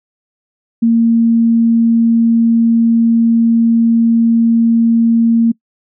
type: tone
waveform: sine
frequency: 230 Hz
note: A#3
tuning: 23 cents flat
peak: -7 dBFS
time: 0.82-5.52 s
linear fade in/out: 10 ms
effects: noise-tail reverb RT60 0.1 s tail -24 dB re dry